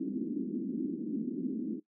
pink band-pass noise, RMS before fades -35 dBFS, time 0-1.8 s, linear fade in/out 10 ms, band 210 to 330 Hz, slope 48 dB/octave, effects noise-tail reverb RT60 0.1 s tail -18 dB re dry

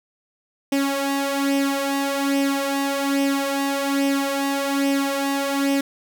sawtooth tone with flanger, 277.2 Hz, C#4, in tune, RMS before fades -22 dBFS, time 0.72-5.81 s, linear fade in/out 5 ms, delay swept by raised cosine 0.35 to 2.55 ms, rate 1.2 Hz, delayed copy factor +0.65, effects none

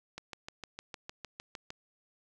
click train, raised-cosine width 0.2 ms, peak -24 dBFS, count 11, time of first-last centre 0.18-1.704 s, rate 6.56 Hz, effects none

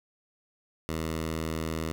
10% pulse tone, 80.2 Hz, E2, 47 cents flat, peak -22 dBFS, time 0.89-1.92 s, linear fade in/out 0 ms, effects none

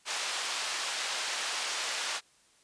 white band-pass noise, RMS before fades -34 dBFS, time 0.05-2.21 s, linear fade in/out 50 ms, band 670 to 5400 Hz, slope 12 dB/octave, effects white hiss -64 dBFS RMS until 2.63 s + resampled to 22050 Hz

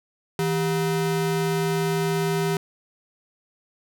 square ring-modulated tone, 279.2 Hz, C#4, 13 cents sharp, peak -19 dBFS, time 0.39-2.57 s, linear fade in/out 2 ms, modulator 117 Hz, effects none

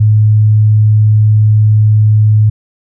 sine tone, 107.1 Hz, A2, 46 cents flat, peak -4 dBFS, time 0-2.5 s, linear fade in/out 10 ms, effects none

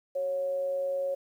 sine tone with amplitude modulation, 550 Hz, C#5, 14 cents flat, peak -26 dBFS, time 0.15-1.15 s, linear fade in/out 10 ms, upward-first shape sine, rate 170 Hz, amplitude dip 30%, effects 10-bit

